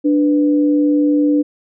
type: tone pair together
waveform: sine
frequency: 294.7 / 495.6 Hz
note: D4 / B4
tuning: +6 / +6 cents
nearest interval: major sixth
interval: 900 cents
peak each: -11 / -21 dBFS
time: 0.04-1.43 s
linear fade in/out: 20 ms
effects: none